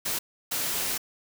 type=noise bursts at uneven times; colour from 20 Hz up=white; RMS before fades=-29 dBFS; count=2; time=0.05-0.19 / 0.51-0.98 s; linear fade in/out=10 ms; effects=none